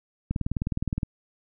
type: click train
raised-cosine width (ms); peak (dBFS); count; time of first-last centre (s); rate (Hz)
5; -14; 15; 0.31-1.032; 19.4
effects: none